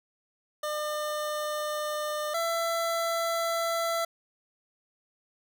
25% pulse tone pair in turn, 602 / 669.5 Hz, D5 / E5, +43 / +27 cents, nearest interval major second, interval 184 cents, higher second, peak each -26 / -23 dBFS, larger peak second, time 0.63-2.34 / 2.34-4.05 s, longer neither, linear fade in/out 5 ms, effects none

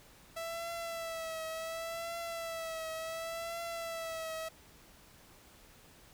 sawtooth tone with vibrato, 659.3 Hz, E5, in tune, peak -34 dBFS, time 0.36-4.49 s, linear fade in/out 10 ms, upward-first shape triangle, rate 0.69 Hz, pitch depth 50 cents each way, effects pink hiss -59 dBFS RMS until 6.13 s

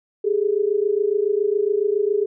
sine tone pair together, 398.7 / 425.9 Hz, G4 / G#4, +29 / +44 cents, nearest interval minor second, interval 115 cents, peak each -20 dBFS, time 0.24-2.26 s, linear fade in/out 10 ms, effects none

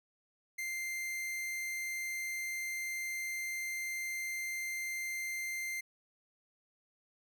45% pulse tone, 2093 Hz, C7, in tune, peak -36 dBFS, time 0.58-5.81 s, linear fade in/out 10 ms, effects none

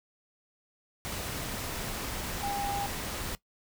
sine tone in noise, 805 Hz, G5, 46 cents sharp, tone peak -31 dBFS, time 2.43-2.86 s, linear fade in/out 0 ms, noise pink, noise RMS -36 dBFS, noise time 1.05-3.35 s, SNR +2 dB, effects noise-tail reverb RT60 0.1 s tail -18 dB re dry

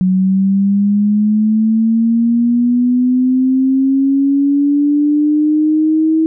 sine linear sweep, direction up, 184 to 320.8 Hz, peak -9 dBFS, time 0.01-6.26 s, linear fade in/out 0 ms, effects none

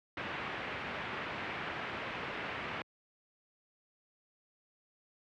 white low-pass noise, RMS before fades -40 dBFS, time 0.17-2.82 s, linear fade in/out 2 ms, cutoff 2500 Hz, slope 24 dB/octave, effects high-pass 80 Hz 12 dB/octave

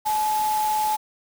sine tone in noise, 856 Hz, A5, 48 cents flat, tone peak -20 dBFS, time 0.05-0.97 s, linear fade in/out 20 ms, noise white, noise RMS -33 dBFS, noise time 0.05-0.97 s, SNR +10 dB, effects none

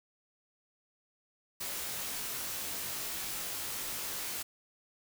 white noise with comb filter, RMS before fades -38 dBFS, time 1.6-4.43 s, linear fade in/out 10 ms, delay 20 ms, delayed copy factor -0.9, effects none

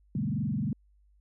sine tone with frequency modulation, 176.2 Hz, F3, 16 cents sharp, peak -27 dBFS, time 0.15-0.73 s, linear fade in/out 2 ms, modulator 22.7 Hz, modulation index 2.6, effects added 50 Hz sine -60 dBFS peak until 1.2 s

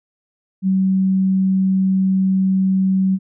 sine tone, 190 Hz, F#3, 46 cents sharp, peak -13 dBFS, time 0.62-3.19 s, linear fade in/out 50 ms, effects none

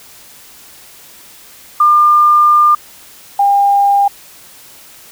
sine tone pair in turn, 1200 / 803 Hz, D6 / G5, +37 / +41 cents, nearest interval perfect fifth, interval 696 cents, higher first, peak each -5 / -7 dBFS, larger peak first, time 1.8-2.75 / 3.39-4.08 s, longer first, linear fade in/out 5 ms, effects white hiss -39 dBFS RMS until 5.11 s

